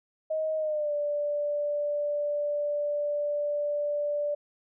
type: tone with pitch glide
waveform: sine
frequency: 628 to 585.9 Hz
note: D#5 to D5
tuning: +16 to -4 cents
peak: -26 dBFS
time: 0.3-4.35 s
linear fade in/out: 10 ms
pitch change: -120 cents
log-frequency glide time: 0.57-0.93 s
effects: none